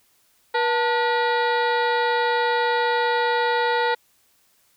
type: harmonic tone with a mistuned harmonic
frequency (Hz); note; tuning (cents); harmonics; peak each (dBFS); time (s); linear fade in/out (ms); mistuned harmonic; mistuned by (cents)
481.1; B4; -45; 1 / 2 / 3 / 4 / 5 / 6 / 7 / 8 / 9 / 10; -23 / -22 / -27 / -28 / -37 / -43 / -39 / -34 / -39 / -47; 0.54-3.95; 10; 2; -130
effects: white hiss -62 dBFS RMS until 4.76 s